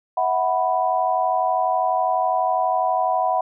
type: chord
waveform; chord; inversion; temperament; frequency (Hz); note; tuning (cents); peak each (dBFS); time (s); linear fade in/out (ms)
sine; E suspended second; none; equal with one note detuned; 647.9 / 740 / 987.8; E5 / F#5 / B5; -30 / 0 / 0; -24 / -20 / -23; 0.17-3.41; 5
effects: none